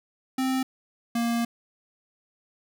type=tone pair in turn; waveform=square; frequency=261.5 / 234 Hz; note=C4 / A#3; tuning=-1 / +7 cents; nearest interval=major second; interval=192 cents; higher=first; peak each=-24 dBFS; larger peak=neither; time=0.38-0.63 / 1.15-1.45 s; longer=second; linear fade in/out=5 ms; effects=none